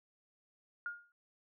sine tone with exponential decay, 1422 Hz, F6, 31 cents sharp, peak -34 dBFS, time 0.86-1.12 s, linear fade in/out 1 ms, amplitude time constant 55 ms, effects none

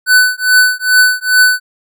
square tone with tremolo, 1500 Hz, F#6, 23 cents sharp, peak -4 dBFS, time 0.06-1.6 s, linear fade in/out 50 ms, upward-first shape triangle, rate 2.4 Hz, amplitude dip 100%, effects none

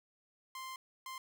sawtooth tone bursts at uneven times, 1046.5 Hz, C6, in tune, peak -39 dBFS, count 2, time 0.55-0.76 / 1.06-1.18 s, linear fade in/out 2 ms, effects none

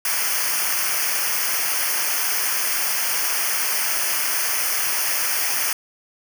white noise with comb filter, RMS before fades -22 dBFS, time 0.05-5.73 s, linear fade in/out 2 ms, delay 0.26 ms, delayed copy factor -1, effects none

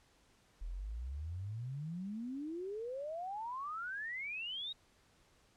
sine exponential sweep, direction up, 38.86 to 3828 Hz, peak -39 dBFS, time 0.61-4.73 s, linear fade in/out 10 ms, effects pink hiss -69 dBFS RMS until 5.56 s + low-pass 9000 Hz 12 dB/octave

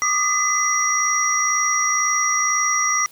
sine tone cluster, 1172 / 1234 / 2012 / 5750 Hz, D6 / D#6 / B6 / F8, -4 / -15 / +32 / +50 cents, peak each -27 / -22 / -23 / -20 dBFS, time 0.02-3.06 s, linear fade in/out 0 ms, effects white hiss -49 dBFS RMS until 3.11 s

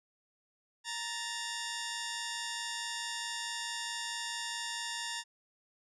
10% pulse tone pair together, 932.3 / 1760 Hz, A#5 / A6, 0 / 0 cents, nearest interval major seventh, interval 1100 cents, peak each -30 / -30 dBFS, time 0.84-5.24 s, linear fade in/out 50 ms, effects resampled to 22050 Hz

